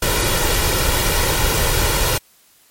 pink noise with comb filter, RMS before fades -17 dBFS, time 0.02-2.18 s, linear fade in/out 5 ms, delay 2.1 ms, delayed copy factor +0.55, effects white hiss -53 dBFS RMS until 2.7 s + MP3 64 kbps

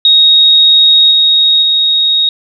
sine tone with level steps, 3757 Hz, A#7, 13 cents sharp, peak -3 / -5 / -7 dBFS, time 0.05-2.29 s, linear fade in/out 2 ms, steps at 1.11 / 1.62 s, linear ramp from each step 2 ms, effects none

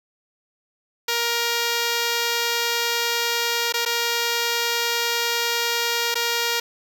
5% pulse tone with dropouts, 470 Hz, A#4, 14 cents sharp, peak -9 dBFS, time 1.08-6.6 s, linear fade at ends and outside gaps 5 ms, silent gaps 3.724-3.739 / 3.852-3.86 / 6.144-6.154 s, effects none

